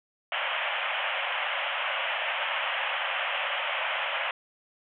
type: band-pass noise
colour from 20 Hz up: white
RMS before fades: -30 dBFS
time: 0.32-4.31 s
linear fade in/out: 2 ms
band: 530 to 3200 Hz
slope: 96 dB/octave
effects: none